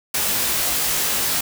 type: noise with comb filter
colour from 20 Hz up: white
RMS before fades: -21 dBFS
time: 0.14-1.41 s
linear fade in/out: 5 ms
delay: 19 ms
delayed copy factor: +1
effects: none